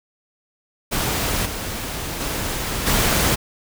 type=noise with level steps; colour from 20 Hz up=pink; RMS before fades=-22 / -28 / -25 / -18 dBFS; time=0.91-3.36 s; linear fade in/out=20 ms; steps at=1.45 / 2.2 / 2.86 s; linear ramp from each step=10 ms; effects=none